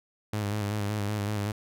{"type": "tone with vibrato", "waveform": "sawtooth", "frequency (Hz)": 103.83, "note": "G#2", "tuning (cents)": 0, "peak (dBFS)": -24, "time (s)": [0.33, 1.52], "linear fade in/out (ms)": 5, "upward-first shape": "square", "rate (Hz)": 5.3, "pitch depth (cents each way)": 39, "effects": []}